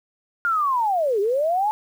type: linear two-way sweep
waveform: sine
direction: down then up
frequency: 1427 to 385.3 to 874 Hz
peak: -18 dBFS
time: 0.45-1.71 s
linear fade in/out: 0 ms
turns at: 1.2 s
effects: 8-bit